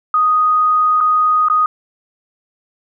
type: tone with dropouts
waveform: sine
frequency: 1244.5 Hz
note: D#6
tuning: in tune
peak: -10 dBFS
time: 0.14-1.66 s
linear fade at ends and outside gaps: 2 ms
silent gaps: 1.005-1.009 / 1.485-1.499 s
effects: none